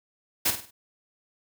white noise with echo, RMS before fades -23 dBFS, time 0.45-0.51 s, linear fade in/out 10 ms, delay 50 ms, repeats 4, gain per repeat -8 dB, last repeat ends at 0.71 s, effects none

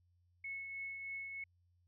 sine tone with tremolo, 2196 Hz, C#7, 17 cents flat, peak -40 dBFS, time 0.44-1.44 s, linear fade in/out 5 ms, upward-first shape triangle, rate 3.2 Hz, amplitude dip 40%, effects added 88 Hz sine -70 dBFS peak until 1.87 s

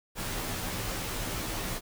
pink noise with comb filter, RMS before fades -34 dBFS, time 0.15-1.81 s, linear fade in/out 50 ms, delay 14 ms, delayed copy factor -0.65, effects none

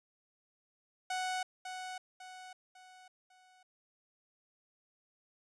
sawtooth tone with echo, 741 Hz, F#5, 2 cents sharp, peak -30 dBFS, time 1.1-1.43 s, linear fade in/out 5 ms, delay 550 ms, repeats 4, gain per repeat -7 dB, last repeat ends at 3.63 s, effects resampled to 22050 Hz

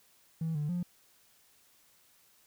triangle tone with pitch steps, 162.1 / 148.6 / 176.4 Hz, E3 / D3 / F3, -29 / +21 / +18 cents, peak -27 dBFS, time 0.41-0.83 s, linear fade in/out 5 ms, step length 140 ms, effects tanh soft clip ceiling -27 dBFS + white hiss -65 dBFS RMS until 2.46 s

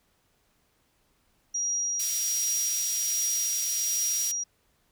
sine tone with tremolo, 5730 Hz, F8, 44 cents sharp, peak -25 dBFS, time 1.54-4.44 s, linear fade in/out 10 ms, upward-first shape triangle, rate 1.3 Hz, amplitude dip 30%
white band-pass noise, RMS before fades -33 dBFS, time 1.99-4.32 s, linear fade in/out 10 ms, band 4000 to 12000 Hz, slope 12 dB/octave
effects pink hiss -69 dBFS RMS until 4.91 s

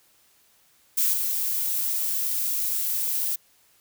violet noise with level steps, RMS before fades -22 / -26 dBFS, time 0.97-3.36 s, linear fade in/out 10 ms, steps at 1.13 s, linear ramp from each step 10 ms, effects white hiss -61 dBFS RMS until 3.8 s

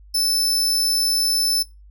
sawtooth tone, 5274 Hz, E8, in tune, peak -15 dBFS, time 0.14-1.63 s, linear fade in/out 10 ms, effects noise-tail reverb RT60 0.2 s tail -17 dB re dry + added 50 Hz sine -43 dBFS peak until 1.9 s

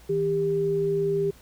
sine tone pair together, 159.8 / 397.8 Hz, D#3 / G4, +47 / +25 cents, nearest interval octave + major third, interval 1578 cents, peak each -30 / -22 dBFS, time 0.09-1.31 s, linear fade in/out 10 ms, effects added 60 Hz sine -52 dBFS peak until 1.41 s + pink hiss -54 dBFS RMS until 1.41 s

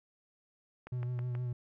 click train, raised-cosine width 0.5 ms, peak -31 dBFS, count 4, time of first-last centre 0.87-1.352 s, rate 6.23 Hz
triangle tone with vibrato, 123.2 Hz, B2, 4 cents flat, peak -31 dBFS, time 0.92-1.53 s, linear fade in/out 5 ms, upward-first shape sine, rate 6.5 Hz, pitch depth 28 cents each way
effects none

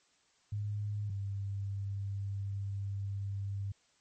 sine tone pair in turn, 103.6 / 99.23 Hz, G#2 / G2, -4 / +22 cents, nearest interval minor second, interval 74 cents, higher first, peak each -33 / -34 dBFS, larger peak first, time 0.52-1.1 / 1.1-3.72 s, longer second, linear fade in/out 5 ms, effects white hiss -70 dBFS RMS until 4 s + MP3 32 kbps

